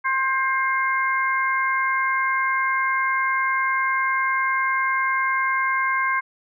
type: harmonic tone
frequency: 530 Hz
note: C5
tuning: 22 cents sharp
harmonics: 2 / 3 / 4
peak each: -22 / -24 / -25 dBFS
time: 0.04-6.21 s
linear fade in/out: 20 ms
effects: none